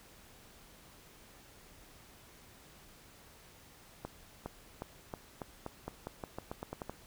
accelerating click train, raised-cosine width 1 ms, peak -25 dBFS, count 15, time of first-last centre 4.05-6.896 s, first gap 410 ms, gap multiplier 0.88, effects pink hiss -58 dBFS RMS until 7.06 s

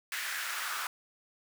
pink noise with high-pass filter sweep, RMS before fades -36 dBFS, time 0.12-0.87 s, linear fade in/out 2 ms, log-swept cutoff 1800 to 1200 Hz, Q 2.7, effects none

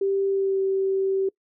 sine tone with pitch glide, 392 to 385.9 Hz, G4 to G4, 0 to -27 cents, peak -20 dBFS, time 0.01-1.29 s, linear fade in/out 5 ms, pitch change -27 cents, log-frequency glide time 0.28-0.61 s, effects noise-tail reverb RT60 0.1 s tail -24 dB re dry

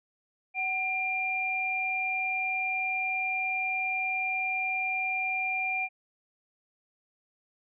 sine tone pair together, 752.8 / 2390 Hz, F#5 / D7, +30 / +30 cents, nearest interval octave + minor sixth, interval 2000 cents, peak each -34 / -28 dBFS, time 0.54-5.89 s, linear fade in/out 50 ms, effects none

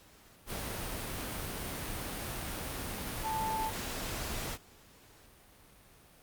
sine tone in noise, 880 Hz, A5, in tune, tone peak -32 dBFS, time 3.22-3.72 s, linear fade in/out 50 ms, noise pink, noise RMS -38 dBFS, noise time 0.46-4.58 s, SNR +3 dB, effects pink hiss -59 dBFS RMS until 6.22 s + Opus 48 kbps

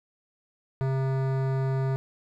sine tone with hard clipping, 133.4 Hz, C3, 34 cents sharp, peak -26 dBFS, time 0.81-1.96 s, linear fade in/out 0 ms, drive 17 dB, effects none

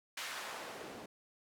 white noise with band-pass filter sweep, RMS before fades -45 dBFS, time 0.17-1.06 s, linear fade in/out 5 ms, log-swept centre 2000 to 270 Hz, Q 0.77, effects none

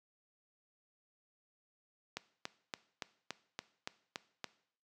click train, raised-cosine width 0.2 ms, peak -21 dBFS, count 9, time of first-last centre 2.17-4.443 s, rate 3.52 Hz, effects noise-tail reverb RT60 0.6 s tail -18 dB re dry + high-pass 150 Hz 12 dB/octave

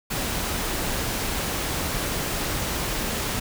pink noise, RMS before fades -27 dBFS, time 0.1-3.4 s, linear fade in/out 10 ms, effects none

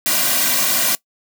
white noise with comb filter, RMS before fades -17 dBFS, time 0.06-0.95 s, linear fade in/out 0 ms, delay 2.3 ms, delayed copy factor -0.85, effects noise-tail reverb RT60 0.1 s tail -21 dB re dry + high-pass 200 Hz 12 dB/octave

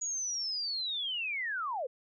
sine linear sweep, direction down, 6830 to 466.2 Hz, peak -32 dBFS, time 0.01-1.87 s, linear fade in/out 10 ms, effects none

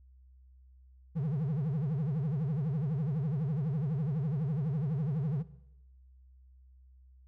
triangle tone with vibrato, 146.83 Hz, D3, in tune, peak -27 dBFS, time 1.15-5.43 s, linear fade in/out 20 ms, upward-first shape triangle, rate 12 Hz, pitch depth 280 cents each way, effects noise-tail reverb RT60 0.9 s tail -17 dB re dry + added 64 Hz sine -55 dBFS peak until 7.27 s

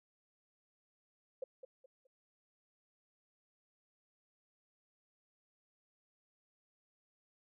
sine tone with echo, 523.3 Hz, C5, in tune, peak -37 dBFS, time 1.42-1.44 s, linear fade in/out 5 ms, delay 210 ms, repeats 3, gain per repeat -10 dB, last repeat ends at 2.07 s, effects none

